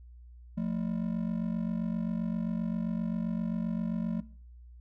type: ring-modulated tone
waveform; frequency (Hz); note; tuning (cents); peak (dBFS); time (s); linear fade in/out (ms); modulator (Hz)
triangle; 200; G3; +35; -24; 0.57-4.21; 10; 23.8
effects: noise-tail reverb RT60 0.5 s tail -20 dB re dry + added 60 Hz sine -48 dBFS peak until 4.8 s

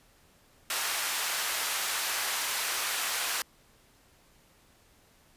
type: high-pass noise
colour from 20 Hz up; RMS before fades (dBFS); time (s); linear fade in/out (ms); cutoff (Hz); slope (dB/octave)
pink; -31; 0.7-3.42; 2; 1100; 12
effects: pink hiss -62 dBFS RMS until 5.36 s + resampled to 32000 Hz

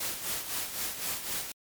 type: noise with tremolo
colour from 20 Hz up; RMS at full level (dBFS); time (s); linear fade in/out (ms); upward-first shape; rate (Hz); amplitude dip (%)
white; -32; 0-1.52; 5; sine; 3.9; 60
effects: MP3 96 kbps

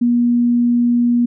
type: tone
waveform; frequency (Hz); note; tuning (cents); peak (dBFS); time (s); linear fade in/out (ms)
sine; 240; B3; -49; -11; 0.01-1.26; 10
effects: none

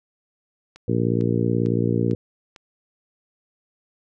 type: click train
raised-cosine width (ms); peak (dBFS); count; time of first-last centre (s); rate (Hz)
0.2; -26; 5; 0.76-2.562; 2.22
type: harmonic tone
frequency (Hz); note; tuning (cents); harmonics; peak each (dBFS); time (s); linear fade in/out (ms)
58.27; A#1; 0; 2 / 3 / 4 / 5 / 6 / 7 / 8; -23 / -25 / -26 / -27 / -28 / -28 / -29; 0.88-2.15; 5
effects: none

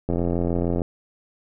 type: click train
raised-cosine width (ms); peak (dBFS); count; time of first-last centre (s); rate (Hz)
2; -11; 64; 0.09-0.818; 86.5
effects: none

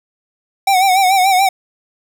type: tone with vibrato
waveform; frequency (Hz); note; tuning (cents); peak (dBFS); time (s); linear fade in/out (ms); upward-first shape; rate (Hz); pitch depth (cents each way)
square; 759; F#5; +44; -10; 0.67-1.49; 5; sine; 6.9; 74
effects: none

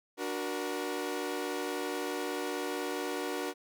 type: chord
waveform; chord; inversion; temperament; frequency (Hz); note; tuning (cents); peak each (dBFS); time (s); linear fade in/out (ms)
sawtooth; D augmented; none; equal with one note detuned; 293.7 / 370 / 474.6; D4 / F#4 / A#4; 0 / 0 / +31; -34 / -33 / -34; 0.17-3.54; 50
effects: none

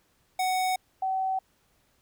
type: tone pair in turn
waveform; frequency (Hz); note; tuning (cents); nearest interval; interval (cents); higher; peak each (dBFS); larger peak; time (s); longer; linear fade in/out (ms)
square / sine; 744 / 761; F#5 / F#5; +9 / +48; unison; 39; second; -25; neither; 0.39-0.76 / 1.02-1.39; neither; 5
effects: pink hiss -68 dBFS RMS until 2.01 s

